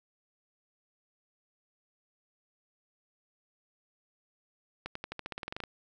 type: accelerating click train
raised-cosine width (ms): 0.3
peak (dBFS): -21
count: 14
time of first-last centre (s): 4.86-5.638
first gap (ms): 94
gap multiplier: 0.92
effects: none